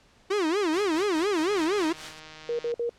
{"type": "tone with vibrato", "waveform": "45% pulse", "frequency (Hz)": 360.3, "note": "F#4", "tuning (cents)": -46, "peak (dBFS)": -23, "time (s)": [0.3, 1.93], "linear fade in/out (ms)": 10, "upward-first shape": "sine", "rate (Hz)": 4.3, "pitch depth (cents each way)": 270}
{"type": "noise with tremolo", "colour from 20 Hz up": "white", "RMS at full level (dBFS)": -37, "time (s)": [0.72, 2.2], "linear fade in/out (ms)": 10, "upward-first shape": "sine", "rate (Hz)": 4.7, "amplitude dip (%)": 75}
{"type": "click train", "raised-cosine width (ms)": 0.2, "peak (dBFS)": -27, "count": 191, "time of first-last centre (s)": [1.5, 2.718], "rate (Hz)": 156}
{"type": "tone bursts", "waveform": "sine", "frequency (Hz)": 472.8, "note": "A#4", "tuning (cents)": 24, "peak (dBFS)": -25, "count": 3, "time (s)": [2.49, 2.894], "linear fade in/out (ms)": 2, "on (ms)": 100, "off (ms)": 52}
{"effects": ["pink hiss -59 dBFS RMS until 2.98 s", "low-pass 6000 Hz 12 dB/octave"]}